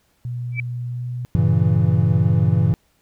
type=tone with pitch glide; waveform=sine; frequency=121.8 to 123.14 Hz; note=B2 to B2; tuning=-24 to -5 cents; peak=-24 dBFS; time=0.25-1.25 s; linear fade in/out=0 ms; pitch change=+19 cents; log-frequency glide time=0.87-1.04 s
type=tone with exponential growth; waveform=sine; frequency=2314 Hz; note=D7; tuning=26 cents flat; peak=-18 dBFS; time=0.52-0.6 s; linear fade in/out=2 ms; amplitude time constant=17 ms
type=chord; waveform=triangle; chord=G diminished seventh; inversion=none; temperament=equal; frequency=98 / 116.54 / 138.59 / 164.81 Hz; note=G2 / Bb2 / Db3 / Fb3; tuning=0 / 0 / 0 / 0 cents; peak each=-17 / -17 / -19 / -17 dBFS; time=1.35-2.74 s; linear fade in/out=0 ms
effects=pink hiss -63 dBFS RMS until 3.01 s